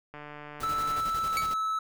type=click train; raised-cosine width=0.5 ms; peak=-28 dBFS; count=128; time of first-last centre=0.14-0.998 s; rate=148 Hz
type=noise with tremolo; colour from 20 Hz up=pink; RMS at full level=-40 dBFS; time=0.6-1.54 s; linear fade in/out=5 ms; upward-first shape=square; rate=11 Hz; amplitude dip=50%
type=tone with pitch glide; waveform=triangle; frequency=1318 to 1302.9 Hz; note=E6 to E6; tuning=-1 to -21 cents; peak=-25 dBFS; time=0.63-1.79 s; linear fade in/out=5 ms; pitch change=-20 cents; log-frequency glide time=1.24-1.44 s
type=tone with exponential decay; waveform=sawtooth; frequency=2256 Hz; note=C#7; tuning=30 cents sharp; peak=-23 dBFS; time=1.37-1.53 s; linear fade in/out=0 ms; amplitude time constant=33 ms
effects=none